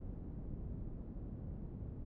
pink low-pass noise, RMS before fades -45 dBFS, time 0-2.05 s, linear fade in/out 20 ms, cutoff 250 Hz, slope 12 dB/octave, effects none

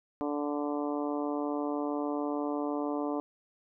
harmonic tone, 146.3 Hz, D3, 6 cents flat, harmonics 2 / 3 / 4 / 5 / 6 / 7 / 8, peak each -32 / -37 / -38 / -40 / -43 / -42 / -46 dBFS, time 0.21-3.2 s, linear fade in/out 0 ms, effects none

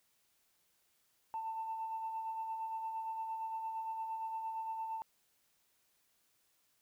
sine tone with tremolo, 892 Hz, A5, 23 cents sharp, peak -35 dBFS, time 1.34-5.02 s, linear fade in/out 0 ms, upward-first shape sine, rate 8.7 Hz, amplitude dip 40%, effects tanh soft clip ceiling -32 dBFS + white hiss -75 dBFS RMS until 6.81 s

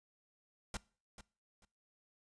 pink noise with echo, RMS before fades -40 dBFS, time 0.74-0.77 s, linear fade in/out 2 ms, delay 440 ms, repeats 2, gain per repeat -13 dB, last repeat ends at 1.65 s, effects noise-tail reverb RT60 0.4 s tail -22 dB re dry + resampled to 22050 Hz

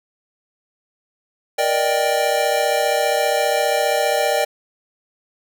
square chord, Eb major seventh, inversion second, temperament equal with one note detuned, 471.6 / 587.3 / 622.3 / 784 Hz, Bb4 / D5 / Eb5 / G5, +20 / 0 / 0 / 0 cents, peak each -25 / -21 / -24 / -22 dBFS, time 1.58-4.45 s, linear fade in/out 10 ms, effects none

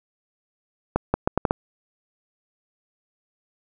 accelerating click train, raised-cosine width 1 ms, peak -5 dBFS, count 6, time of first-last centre 0.96-1.509 s, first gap 180 ms, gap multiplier 0.75, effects none

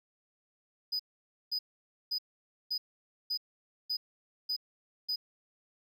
triangle tone bursts, 4978 Hz, D#8, in tune, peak -29 dBFS, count 8, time 0.92-5.16 s, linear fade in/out 10 ms, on 75 ms, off 520 ms, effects none

